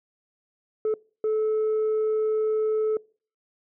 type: tone bursts at uneven times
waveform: sine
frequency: 433.8 Hz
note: A4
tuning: 25 cents flat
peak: -19 dBFS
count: 2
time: 0.85-0.94 / 1.24-2.97 s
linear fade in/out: 2 ms
effects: noise-tail reverb RT60 0.4 s tail -25 dB re dry + tanh soft clip ceiling -20 dBFS